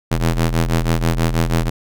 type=ring-modulated tone; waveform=sawtooth; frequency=82.41 Hz; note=E2; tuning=in tune; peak=-8 dBFS; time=0.11-1.7 s; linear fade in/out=10 ms; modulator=44.3 Hz; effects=none